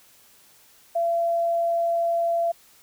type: tone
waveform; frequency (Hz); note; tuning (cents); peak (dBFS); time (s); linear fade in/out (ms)
sine; 678; E5; +49; -20; 0.95-2.52; 10
effects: white hiss -55 dBFS RMS until 2.82 s